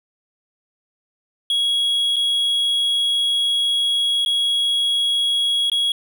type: tone with dropouts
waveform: triangle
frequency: 3322 Hz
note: G#7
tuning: in tune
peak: -15 dBFS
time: 1.5-5.92 s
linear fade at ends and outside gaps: 2 ms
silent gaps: 2.16-2.165 / 4.25-4.26 / 5.699-5.717 s
effects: none